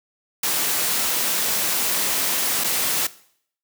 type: noise with dropouts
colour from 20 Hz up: white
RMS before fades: -22 dBFS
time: 0.43-3.07 s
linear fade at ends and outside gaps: 5 ms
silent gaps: 2.639-2.642 s
effects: noise-tail reverb RT60 0.6 s tail -18 dB re dry + high-pass 150 Hz 12 dB/octave